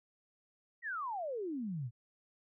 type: exponential sweep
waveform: sine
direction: down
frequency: 1964 to 110 Hz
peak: -36 dBFS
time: 0.82-1.91 s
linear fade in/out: 50 ms
effects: none